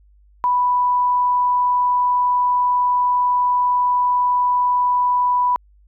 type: tone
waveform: sine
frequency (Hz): 987.8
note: B5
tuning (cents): 0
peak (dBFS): -14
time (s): 0.44-5.56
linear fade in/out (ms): 0
effects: added 50 Hz sine -49 dBFS peak until 5.87 s